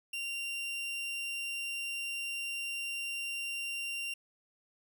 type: tone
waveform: 40% pulse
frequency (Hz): 2770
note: F7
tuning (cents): -15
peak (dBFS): -34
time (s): 0.13-4.14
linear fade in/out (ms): 5
effects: none